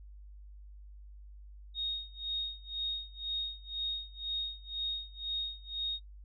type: tone with tremolo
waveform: sine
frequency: 3729 Hz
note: A#7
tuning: in tune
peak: -31 dBFS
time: 1.74-6 s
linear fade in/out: 50 ms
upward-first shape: sine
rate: 2 Hz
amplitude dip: 95%
effects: noise-tail reverb RT60 0.1 s tail -25 dB re dry + added 50 Hz sine -48 dBFS peak until 6.24 s